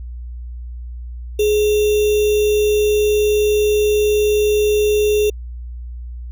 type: tone with sample-and-hold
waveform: sine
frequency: 420.5 Hz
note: G#4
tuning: 22 cents sharp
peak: -12 dBFS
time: 1.39-5.3 s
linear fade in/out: 5 ms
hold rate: 3150 Hz
effects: added 60 Hz sine -27 dBFS peak until 6.31 s